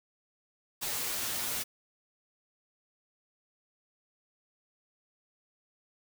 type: noise with comb filter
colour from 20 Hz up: white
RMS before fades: -34 dBFS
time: 0.81-1.64 s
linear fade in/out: 20 ms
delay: 8.3 ms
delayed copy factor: +0.55
effects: none